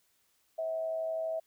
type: tone with amplitude modulation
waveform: sine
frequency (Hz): 647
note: E5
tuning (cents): -32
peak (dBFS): -29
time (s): 0.58-1.4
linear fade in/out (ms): 10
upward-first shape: sine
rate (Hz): 112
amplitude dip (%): 45
effects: white hiss -72 dBFS RMS until 1.46 s